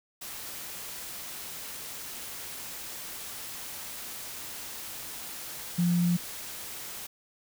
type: tone in noise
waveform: sine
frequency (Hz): 174.61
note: F3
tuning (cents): 0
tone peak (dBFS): -22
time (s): 5.78-6.17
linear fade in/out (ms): 10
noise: white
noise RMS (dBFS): -40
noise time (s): 0.21-7.07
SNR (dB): +15
effects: none